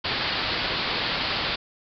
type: low-pass noise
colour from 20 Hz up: white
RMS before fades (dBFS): -27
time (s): 0.04-1.56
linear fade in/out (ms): 10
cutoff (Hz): 4800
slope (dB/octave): 96
effects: none